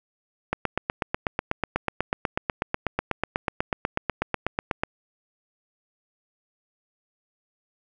click train, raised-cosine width 0.5 ms, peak -8 dBFS, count 36, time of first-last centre 0.53-4.835 s, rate 8.13 Hz, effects none

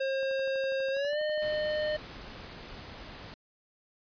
square tone with pitch glide, 536 to 608.6 Hz, C5 to D#5, +42 to -38 cents, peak -29 dBFS, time 0-1.97 s, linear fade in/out 10 ms, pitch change +220 cents, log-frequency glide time 0.91-1.2 s
click train, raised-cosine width 1 ms, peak -38 dBFS, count 28, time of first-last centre 0.23-2.443 s, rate 12.2 Hz
violet noise with tremolo, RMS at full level -46 dBFS, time 1.3-2.96 s, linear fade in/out 10 ms, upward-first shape square, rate 11 Hz, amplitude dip 70%
pink noise, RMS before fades -45 dBFS, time 1.42-3.34 s, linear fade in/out 0 ms
effects resampled to 11025 Hz

